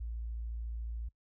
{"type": "tone", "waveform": "sine", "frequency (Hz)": 57, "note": "A#1", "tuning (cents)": -38, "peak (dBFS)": -36, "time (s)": [0, 1.09], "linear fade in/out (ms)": 10, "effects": ["noise-tail reverb RT60 0.1 s tail -22 dB re dry"]}